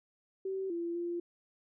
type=tone with pitch steps; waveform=sine; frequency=383.4 / 340.5 / 345.5 Hz; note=G4 / F4 / F4; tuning=-38 / -44 / -19 cents; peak=-33 dBFS; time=0.45-1.2 s; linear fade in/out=5 ms; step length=250 ms; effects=none